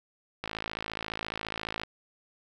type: click train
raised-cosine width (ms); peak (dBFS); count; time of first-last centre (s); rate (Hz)
0.3; -17; 77; 0.44-1.834; 54.5
effects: 9-bit